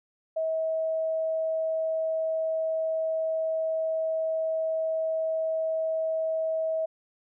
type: tone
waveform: sine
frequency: 642 Hz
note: E5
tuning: 46 cents flat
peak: -25 dBFS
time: 0.36-6.86 s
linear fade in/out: 10 ms
effects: none